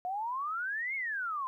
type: exponential two-way sweep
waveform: sine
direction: up then down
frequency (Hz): 709 to 2211 to 1022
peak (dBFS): -32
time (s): 0.05-1.47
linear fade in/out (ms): 0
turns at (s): 0.95
effects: 12-bit